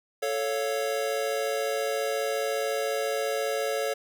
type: chord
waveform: square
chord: A augmented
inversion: none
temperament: equal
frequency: 440 / 554.4 / 698.5 Hz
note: A4 / C#5 / E#5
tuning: 0 / 0 / 0 cents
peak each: -31 / -30 / -35 dBFS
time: 0.22-3.94 s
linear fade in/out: 10 ms
effects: none